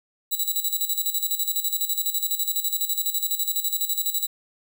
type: tone with tremolo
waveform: 5% pulse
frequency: 3916 Hz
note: B7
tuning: 15 cents flat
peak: -13 dBFS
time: 0.31-4.27 s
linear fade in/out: 20 ms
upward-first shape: square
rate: 12 Hz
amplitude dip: 70%
effects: none